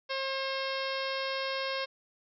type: harmonic tone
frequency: 536 Hz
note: C5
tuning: 42 cents sharp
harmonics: 1 / 2 / 3 / 4 / 5 / 6 / 7 / 8 / 9 / 10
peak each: -35 / -38 / -40 / -41 / -42 / -43 / -43 / -44 / -45 / -45 dBFS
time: 0.09-1.86 s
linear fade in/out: 20 ms
effects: none